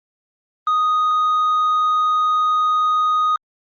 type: tone with tanh clipping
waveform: triangle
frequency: 1244.5 Hz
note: D#6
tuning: in tune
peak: -15 dBFS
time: 0.67-3.36 s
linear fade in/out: 2 ms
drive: 7 dB
effects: Opus 32 kbps